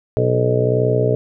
harmonic tone with a mistuned harmonic, 61.74 Hz, B1, in tune, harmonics 2 / 3 / 4 / 5 / 6 / 7 / 8 / 9 / 10, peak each -18 / -29 / -28 / -28 / -29 / -18 / -24 / -28 / -22 dBFS, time 0.17-1.15 s, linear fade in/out 0 ms, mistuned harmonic 6, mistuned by +35 cents, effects none

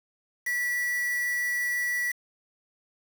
triangle tone with quantisation, 1951 Hz, B6, 22 cents flat, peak -24 dBFS, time 0.46-2.12 s, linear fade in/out 10 ms, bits 6, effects none

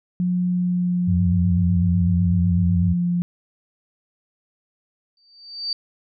sine tone with pitch glide, 179.5 to 175.2 Hz, F3 to F3, +48 to +6 cents, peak -18 dBFS, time 0.2-3.22 s, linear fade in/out 0 ms, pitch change -42 cents, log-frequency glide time 0.46-1.83 s
sine tone with vibrato, 91.7 Hz, F#2, 15 cents flat, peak -18 dBFS, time 1.07-2.94 s, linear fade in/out 20 ms, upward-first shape square, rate 8 Hz, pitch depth 110 cents each way
sine tone with exponential growth, 4621 Hz, D8, 29 cents flat, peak -20 dBFS, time 5.17-5.73 s, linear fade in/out 2 ms, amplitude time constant 120 ms
effects none

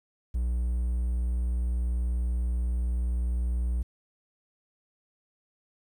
triangle tone, 60.3 Hz, B1, 41 cents flat, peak -23 dBFS, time 0.34-3.83 s, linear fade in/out 10 ms, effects 10-bit

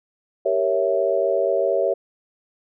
sine chord, G diminished seventh, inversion none, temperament equal, 392 / 466.2 / 554.4 / 659.3 Hz, G4 / Bb4 / Db5 / Fb5, 0 / 0 / 0 / 0 cents, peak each -24 / -25 / -21 / -23 dBFS, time 0.45-1.94 s, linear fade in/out 10 ms, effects none

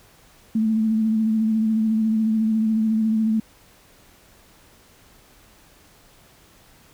sine tone with vibrato, 220 Hz, A3, in tune, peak -17 dBFS, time 0.55-3.4 s, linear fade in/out 5 ms, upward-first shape sine, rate 14 Hz, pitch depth 30 cents each way, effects pink hiss -53 dBFS RMS until 6.93 s

